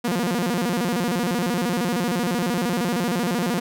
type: tone with vibrato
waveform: sawtooth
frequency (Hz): 205.7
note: G#3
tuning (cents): -16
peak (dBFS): -17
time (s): 0.04-3.6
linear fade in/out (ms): 10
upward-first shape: square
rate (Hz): 13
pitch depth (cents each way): 270
effects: none